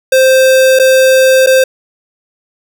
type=tone with dropouts; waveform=square; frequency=523.3 Hz; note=C5; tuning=in tune; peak=-5 dBFS; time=0.12-1.64 s; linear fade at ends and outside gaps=5 ms; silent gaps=0.79-0.796 / 1.463-1.47 s; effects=none